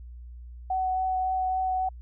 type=tone with vibrato; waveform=sine; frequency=749 Hz; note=F#5; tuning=21 cents sharp; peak=-24 dBFS; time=0.7-1.89 s; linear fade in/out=5 ms; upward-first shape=triangle; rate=3.6 Hz; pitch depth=11 cents each way; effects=added 60 Hz sine -40 dBFS peak until 2.01 s